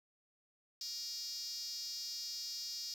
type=tone with high-pass filter; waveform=5% pulse; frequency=472.3 Hz; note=A#4; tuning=23 cents sharp; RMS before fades=-43 dBFS; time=0.81-2.94 s; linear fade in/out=2 ms; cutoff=5000 Hz; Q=5.7; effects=11-bit